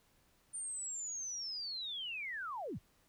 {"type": "linear sweep", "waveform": "sine", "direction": "down", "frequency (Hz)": [9050, 46.25], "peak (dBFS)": -39, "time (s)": [0.53, 2.79], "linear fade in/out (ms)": 20, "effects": ["pink hiss -71 dBFS RMS until 3.08 s"]}